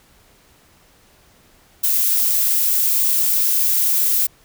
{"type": "noise", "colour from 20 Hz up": "violet", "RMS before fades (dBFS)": -17, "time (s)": [1.83, 4.27], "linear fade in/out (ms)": 10, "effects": ["pink hiss -53 dBFS RMS until 4.44 s"]}